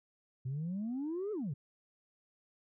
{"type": "exponential two-way sweep", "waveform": "sine", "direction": "up then down", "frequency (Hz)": [123.8, 440, 123.8], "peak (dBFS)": -33, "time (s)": [0.45, 1.54], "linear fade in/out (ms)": 10, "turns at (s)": 1.32, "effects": ["tanh soft clip ceiling -32 dBFS"]}